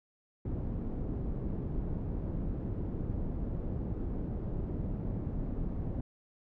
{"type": "low-pass noise", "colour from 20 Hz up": "pink", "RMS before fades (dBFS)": -35, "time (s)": [0.45, 6.01], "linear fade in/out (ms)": 5, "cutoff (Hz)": 310, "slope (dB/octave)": 12, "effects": []}